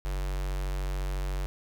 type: tone with notch filter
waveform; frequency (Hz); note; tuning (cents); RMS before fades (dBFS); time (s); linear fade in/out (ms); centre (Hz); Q
square; 47; F#1; +28; -31; 0.05-1.46; 0; 210; 1.2
effects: none